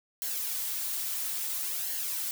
blue noise with flanger, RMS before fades -33 dBFS, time 0.22-2.31 s, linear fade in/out 0 ms, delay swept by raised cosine 0.81 to 4.81 ms, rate 0.59 Hz, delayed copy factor -0.6, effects none

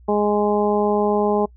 harmonic tone, 207.7 Hz, G#3, in tune, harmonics 1 / 2 / 3 / 4 / 5, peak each -22 / -19 / -24 / -23 / -29 dBFS, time 0.08-1.46 s, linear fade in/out 10 ms, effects noise-tail reverb RT60 0.1 s tail -25 dB re dry + added 60 Hz sine -44 dBFS peak until 1.56 s

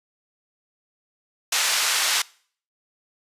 white band-pass noise, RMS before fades -22 dBFS, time 1.52-2.22 s, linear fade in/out 5 ms, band 950 to 6600 Hz, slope 12 dB/octave, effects noise-tail reverb RT60 0.5 s tail -23 dB re dry + resampled to 32000 Hz

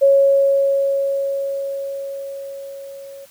sine tone with level ramp, 552 Hz, C#5, 7 cents flat, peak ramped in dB -8 to -34 dBFS, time 0.01-3.26 s, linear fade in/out 20 ms, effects white hiss -49 dBFS RMS until 3.3 s

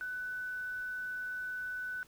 sine tone with quantisation, 1497 Hz, F#6, 20 cents sharp, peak -36 dBFS, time 0.01-2.03 s, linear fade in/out 0 ms, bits 10, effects pink hiss -62 dBFS RMS until 2.07 s

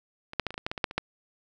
clicks, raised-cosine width 0.3 ms, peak -23 / -8 / -13 / -22 / -23 / -18 / -13 / -16 / -18 / -7 / -22 / -10 dBFS, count 12, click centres 0.334 / 0.397 / 0.467 / 0.506 / 0.542 / 0.579 / 0.665 / 0.715 / 0.778 / 0.842 / 0.911 / 0.98 s, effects none

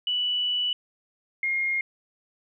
sine tone pair in turn, 2960 / 2135 Hz, F#7 / C7, 0 / +34 cents, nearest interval tritone, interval 566 cents, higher first, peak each -23 dBFS, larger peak neither, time 0.07-0.73 / 1.43-1.81 s, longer first, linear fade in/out 2 ms, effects none

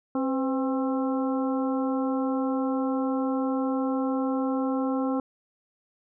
harmonic tone with a mistuned harmonic, 266.7 Hz, C4, 33 cents sharp, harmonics 1 / 2 / 3 / 4 / 5, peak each -25 / -31 / -35 / -37 / -39 dBFS, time 0.15-5.2 s, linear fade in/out 2 ms, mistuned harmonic 2, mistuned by -69 cents, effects none

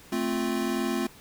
square chord, F major, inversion first, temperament equal, 220 / 261.6 / 349.2 Hz, A3 / C4 / F4, 0 / 0 / 0 cents, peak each -31 dBFS, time 0.12-1.07 s, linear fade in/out 5 ms, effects pink hiss -51 dBFS RMS until 1.2 s

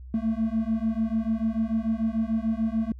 triangle beating tone pair, 220 / 226.8 Hz, A3 / A#3, 0 / -47 cents, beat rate 6.8 Hz, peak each -24 / -24 dBFS, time 0.14-2.92 s, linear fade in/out 2 ms, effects tanh soft clip ceiling -14 dBFS + added 63 Hz sine -39 dBFS peak until 2.99 s

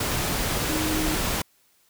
sine tone in noise, 311.1 Hz, D#4, in tune, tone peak -26 dBFS, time 0.69-1.15 s, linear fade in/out 5 ms, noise pink, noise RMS -26 dBFS, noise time 0-1.42 s, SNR -3 dB, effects white hiss -63 dBFS RMS until 1.89 s

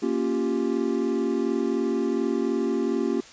triangle chord, G half-diminished seventh, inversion first, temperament equal, 233.1 / 277.2 / 349.2 / 392 Hz, Bb3 / Db4 / F4 / G4, 0 / 0 / 0 / 0 cents, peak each -26 dBFS, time 0.02-3.21 s, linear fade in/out 10 ms, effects white hiss -47 dBFS RMS until 3.32 s + resampled to 16000 Hz

